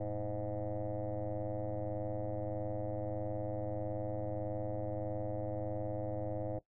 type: tone with frequency modulation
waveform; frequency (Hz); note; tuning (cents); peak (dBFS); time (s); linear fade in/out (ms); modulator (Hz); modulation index
sine; 316.8; D#4; +31; -34; 0-6.59; 5; 102; 3.6
effects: noise-tail reverb RT60 0.1 s tail -17 dB re dry + tanh soft clip ceiling -30 dBFS